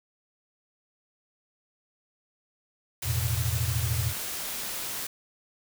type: noise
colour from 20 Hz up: white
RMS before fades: -34 dBFS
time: 3.02-5.07 s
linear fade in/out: 5 ms
type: chord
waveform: sine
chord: E suspended fourth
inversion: none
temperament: equal with one note detuned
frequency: 84.09 / 110 / 123.47 Hz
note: E2 / A2 / B2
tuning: +35 / 0 / 0 cents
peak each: -30 dBFS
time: 3.03-4.14 s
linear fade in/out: 50 ms
effects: none